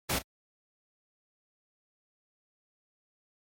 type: noise with echo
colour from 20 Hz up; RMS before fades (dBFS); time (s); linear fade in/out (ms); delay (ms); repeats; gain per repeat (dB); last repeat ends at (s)
pink; -29; 0.09-0.19; 10; 34; 1; -14; 0.224
effects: high-pass 60 Hz 12 dB/octave + MP3 64 kbps